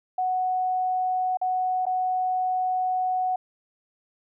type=tone with dropouts; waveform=sine; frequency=740 Hz; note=F#5; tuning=in tune; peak=-22 dBFS; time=0.18-3.36 s; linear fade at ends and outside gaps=5 ms; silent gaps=1.372-1.414 / 1.855-1.865 s; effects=none